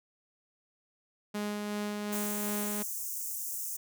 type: tone with tremolo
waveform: sawtooth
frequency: 207.7 Hz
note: G#3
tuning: in tune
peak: -28 dBFS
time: 1.34-2.83 s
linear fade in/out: 10 ms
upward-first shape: sine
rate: 2.7 Hz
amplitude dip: 25%
type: high-pass noise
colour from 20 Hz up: white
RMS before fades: -37 dBFS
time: 2.12-3.77 s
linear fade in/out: 10 ms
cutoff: 6000 Hz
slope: 48 dB/octave
effects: none